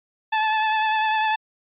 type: tone with vibrato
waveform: sawtooth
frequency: 869 Hz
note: A5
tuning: 22 cents flat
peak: -15 dBFS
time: 0.32-1.36 s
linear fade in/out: 10 ms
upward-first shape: triangle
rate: 10 Hz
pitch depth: 30 cents each way
effects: resampled to 8000 Hz